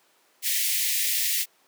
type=high-pass noise; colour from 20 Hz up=white; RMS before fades=-25 dBFS; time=0.42-1.46 s; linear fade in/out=50 ms; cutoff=1800 Hz; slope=96 dB/octave; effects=pink hiss -62 dBFS RMS until 1.67 s + high-pass 400 Hz 12 dB/octave